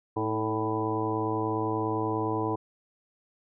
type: harmonic tone with a mistuned harmonic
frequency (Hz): 110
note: A2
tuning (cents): 0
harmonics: 1 / 2 / 3 / 4 / 5 / 6 / 7 / 8 / 9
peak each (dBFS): -34 / -42 / -31 / -32 / -41 / -43 / -36 / -40 / -33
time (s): 0.16-2.56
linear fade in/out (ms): 10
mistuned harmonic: 3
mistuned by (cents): -37
effects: none